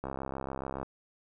click train, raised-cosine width 1 ms, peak -22 dBFS, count 54, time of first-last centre 0.04-0.83 s, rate 67.1 Hz, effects none

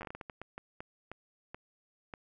slowing click train, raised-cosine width 0.5 ms, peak -27 dBFS, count 15, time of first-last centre 0.01-2.138 s, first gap 9 ms, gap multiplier 1.38, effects none

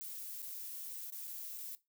violet noise with dropouts, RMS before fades -45 dBFS, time 0.01-1.75 s, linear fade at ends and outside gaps 0 ms, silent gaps 0.42-0.426 / 1.102-1.123 / 1.272-1.276 / 1.576-1.581 s, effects noise-tail reverb RT60 0.2 s tail -17 dB re dry

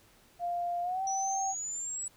sine tone with pitch glide, 698.5 to 775 Hz, F5 to G5, 0 to -20 cents, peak -30 dBFS, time 0.39-1.55 s, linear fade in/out 50 ms, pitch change +180 cents, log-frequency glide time 0.82-1.04 s
sine exponential sweep, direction up, 5830 to 7902 Hz, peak -34 dBFS, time 1.07-2.08 s, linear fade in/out 2 ms
effects pink hiss -62 dBFS RMS until 2.16 s

